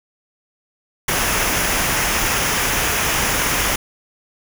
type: noise with comb filter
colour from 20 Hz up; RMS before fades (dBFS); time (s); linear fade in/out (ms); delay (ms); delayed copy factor
pink; -19; 1.08-3.76; 5; 0.24; -0.5
effects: none